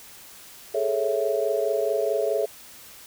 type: chord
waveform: sine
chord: A major seventh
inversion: third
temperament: equal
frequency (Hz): 415.3 / 440 / 554.4 / 659.3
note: G#4 / A4 / C#5 / E5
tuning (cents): 0 / 0 / 0 / 0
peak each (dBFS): -27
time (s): 0.74-2.46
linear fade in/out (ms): 10
effects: white hiss -46 dBFS RMS until 3.06 s